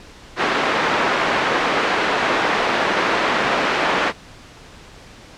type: band-pass noise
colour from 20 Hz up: white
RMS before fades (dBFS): -19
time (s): 0.36-4.13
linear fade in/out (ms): 50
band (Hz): 240 to 1700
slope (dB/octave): 12
effects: pink hiss -42 dBFS RMS until 5.37 s + low-pass 6000 Hz 12 dB/octave